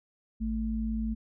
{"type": "tone pair together", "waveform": "sine", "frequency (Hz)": [55.31, 221.1], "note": ["A1", "A3"], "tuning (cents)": [10, 9], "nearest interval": "2 octaves", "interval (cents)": 2399, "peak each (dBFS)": [-32, -30], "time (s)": [0.4, 1.15], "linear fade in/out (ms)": 20, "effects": []}